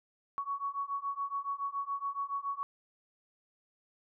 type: beating tone pair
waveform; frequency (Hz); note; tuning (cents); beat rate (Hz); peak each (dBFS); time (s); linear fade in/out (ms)
sine; 1114 / 1121.1; C#6 / C#6; +8 / +19; 7.1; -37 / -36; 0.38-2.63; 0
effects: none